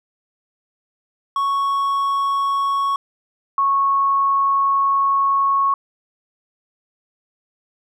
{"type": "tone pair in turn", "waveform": ["triangle", "sine"], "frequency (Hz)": [1108.7, 1102.3], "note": ["C#6", "C#6"], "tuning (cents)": [0, -10], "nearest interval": "unison", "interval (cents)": 10, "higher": "first", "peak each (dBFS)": [-15, -14], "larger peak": "second", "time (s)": [[1.36, 2.96], [3.58, 5.74]], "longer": "second", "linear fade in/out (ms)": 2, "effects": []}